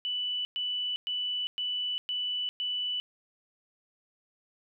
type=tone bursts; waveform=sine; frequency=2974 Hz; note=F#7; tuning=8 cents sharp; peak=-29 dBFS; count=6; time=0.05-3 s; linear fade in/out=0 ms; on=400 ms; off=110 ms; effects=none